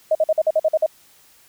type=tone bursts; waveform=sine; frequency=629 Hz; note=D#5; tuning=19 cents sharp; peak=-13 dBFS; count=9; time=0.11-0.863 s; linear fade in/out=5 ms; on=41 ms; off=48 ms; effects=white hiss -53 dBFS RMS until 1.48 s